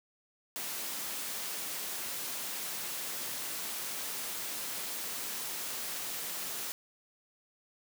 white high-pass noise, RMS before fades -38 dBFS, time 0.56-6.72 s, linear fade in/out 0 ms, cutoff 160 Hz, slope 12 dB/octave, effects none

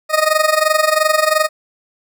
20% pulse tone with amplitude modulation, 621 Hz, D#5, 3 cents flat, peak -4 dBFS, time 0.09-1.49 s, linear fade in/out 50 ms, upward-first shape sine, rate 22.9 Hz, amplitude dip 80%, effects none

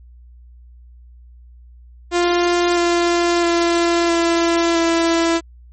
sawtooth tone with pitch steps, 349.2 / 345.2 / 341.2 / 337.3 / 333.4 Hz, F4 / F4 / F4 / E4 / E4, 0 / -20 / -40 / +40 / +20 cents, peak -10 dBFS, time 2.11-5.41 s, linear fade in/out 50 ms, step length 660 ms, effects added 60 Hz sine -40 dBFS peak until 5.72 s + MP3 32 kbps

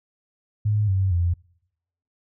sine tone with pitch steps, 105.4 / 95.54 / 86.61 Hz, G#2 / G2 / F2, +26 / -44 / -14 cents, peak -18 dBFS, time 0.65-1.34 s, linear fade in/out 10 ms, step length 230 ms, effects noise-tail reverb RT60 0.8 s tail -26 dB re dry

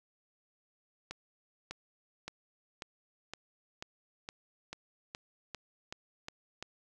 accelerating click train, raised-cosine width 0.2 ms, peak -23 dBFS, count 13, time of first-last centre 1.11-6.626 s, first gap 600 ms, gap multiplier 0.95, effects none

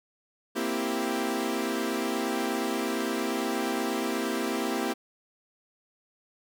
sawtooth chord, C dominant seventh, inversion third, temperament equal, 233.1 / 261.6 / 329.6 / 392 Hz, Bb3 / C4 / E4 / G4, 0 / 0 / 0 / 0 cents, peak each -29 dBFS, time 0.55-4.94 s, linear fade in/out 20 ms, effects none

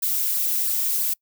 violet noise with flanger, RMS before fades -23 dBFS, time 0.02-1.14 s, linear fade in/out 10 ms, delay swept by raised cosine 0.3 to 5.3 ms, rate 3 Hz, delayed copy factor -0.7, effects noise-tail reverb RT60 0.1 s tail -26 dB re dry

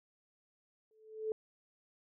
sine tone with exponential growth, 436.3 Hz, A4, 15 cents flat, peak -30 dBFS, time 0.91-1.32 s, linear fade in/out 1 ms, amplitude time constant 89 ms, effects none

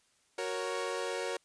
sawtooth chord, F# major, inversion none, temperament equal, 370 / 466.2 / 554.4 Hz, F#4 / A#4 / C#5, 0 / 0 / 0 cents, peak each -35 / -33 / -34 dBFS, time 0.38-1.37 s, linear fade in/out 5 ms, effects white hiss -70 dBFS RMS until 1.44 s + resampled to 22050 Hz

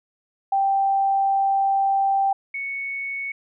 sine tone pair in turn, 784 / 2217 Hz, G5 / C#7, 0 / 0 cents, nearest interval octave + tritone, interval 1800 cents, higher second, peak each -17 / -26 dBFS, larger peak first, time 0.52-2.33 / 2.54-3.32 s, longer first, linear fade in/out 5 ms, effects none

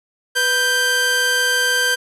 sawtooth tone pair together, 493.9 / 1568 Hz, B4 / G6, 0 / 0 cents, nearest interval octave + minor sixth, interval 2000 cents, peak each -21 / -12 dBFS, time 0.35-1.96 s, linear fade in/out 20 ms, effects resampled to 32000 Hz

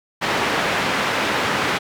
white band-pass noise, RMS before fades -21 dBFS, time 0.21-1.79 s, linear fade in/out 20 ms, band 120 to 2100 Hz, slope 12 dB/octave, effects none

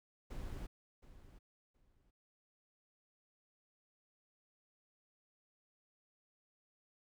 brown noise with echo, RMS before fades -44 dBFS, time 0.3-0.67 s, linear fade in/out 10 ms, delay 720 ms, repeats 2, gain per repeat -14 dB, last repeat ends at 2.11 s, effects none

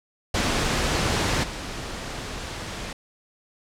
pink noise with level steps, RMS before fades -23 / -33 dBFS, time 0.34-2.93 s, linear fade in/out 5 ms, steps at 1.43 s, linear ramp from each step 10 ms, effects low-pass 7000 Hz 12 dB/octave

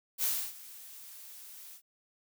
blue noise with ADSR envelope, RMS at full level -29 dBFS, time 0.18-1.82 s, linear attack 56 ms, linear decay 290 ms, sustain -20 dB, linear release 83 ms, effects none

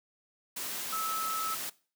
sine tone in noise, 1302 Hz, E6, 22 cents flat, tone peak -32 dBFS, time 0.92-1.55 s, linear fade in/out 10 ms, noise white, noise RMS -37 dBFS, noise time 0.56-1.7 s, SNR +2 dB, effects noise-tail reverb RT60 0.4 s tail -21 dB re dry + high-pass 150 Hz 12 dB/octave

